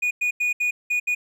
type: tone bursts at uneven times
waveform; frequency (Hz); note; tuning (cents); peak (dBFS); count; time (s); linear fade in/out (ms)
triangle; 2459; D#7; -21; -18; 6; 0.02-0.11 / 0.21-0.31 / 0.4-0.53 / 0.6-0.71 / 0.9-1 / 1.07-1.15; 10
effects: none